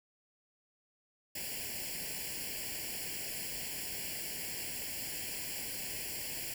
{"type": "noise with comb filter", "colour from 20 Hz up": "white", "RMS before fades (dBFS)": -40, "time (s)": [1.35, 6.54], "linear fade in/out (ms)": 5, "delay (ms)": 0.4, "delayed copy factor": 0.95, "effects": []}